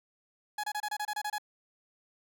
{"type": "tone bursts", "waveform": "30% pulse", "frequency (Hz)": 839, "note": "G#5", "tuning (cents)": 17, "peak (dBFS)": -29, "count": 10, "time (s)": [0.58, 1.383], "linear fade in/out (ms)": 5, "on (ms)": 56, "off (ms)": 27, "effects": []}